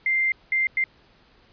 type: tone bursts at uneven times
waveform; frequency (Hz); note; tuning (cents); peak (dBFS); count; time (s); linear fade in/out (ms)
sine; 2093; C7; 0; -19; 3; 0.06-0.32 / 0.52-0.67 / 0.77-0.84; 2
effects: pink hiss -57 dBFS RMS until 1.52 s + resampled to 11025 Hz